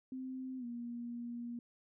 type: tone with pitch glide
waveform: sine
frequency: 259.5 to 238 Hz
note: C4 to A#3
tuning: -14 to +36 cents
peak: -40 dBFS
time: 0.12-1.59 s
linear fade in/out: 2 ms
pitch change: -150 cents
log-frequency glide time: 0.58-0.65 s
effects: none